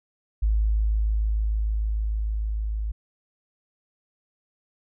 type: tone with level ramp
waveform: sine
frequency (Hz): 53.3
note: G#1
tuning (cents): +46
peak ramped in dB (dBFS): -18 to -25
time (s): 0.42-2.92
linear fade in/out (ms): 10
effects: none